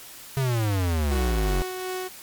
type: exponential sweep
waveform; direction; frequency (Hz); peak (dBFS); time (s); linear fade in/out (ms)
square; down; 138.59 to 43.97; -22; 0.37-1.62; 0
type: tone with tremolo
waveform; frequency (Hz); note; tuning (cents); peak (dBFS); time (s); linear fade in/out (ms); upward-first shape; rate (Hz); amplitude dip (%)
sawtooth; 370; F#4; 0; -24; 1.1-2.09; 20; sine; 2.7; 30
effects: white hiss -43 dBFS RMS until 2.22 s + MP3 96 kbps